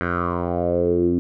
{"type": "tone with low-pass filter sweep", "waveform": "10% pulse", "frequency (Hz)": 87.31, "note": "F2", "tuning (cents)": 0, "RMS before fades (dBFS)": -21, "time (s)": [0.01, 1.19], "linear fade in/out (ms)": 0, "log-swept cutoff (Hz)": [1700, 280], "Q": 5.9, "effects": []}